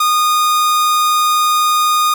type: tone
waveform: 45% pulse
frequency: 1228 Hz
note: D#6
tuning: 23 cents flat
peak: -11 dBFS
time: 0-2.14 s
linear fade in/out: 5 ms
effects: none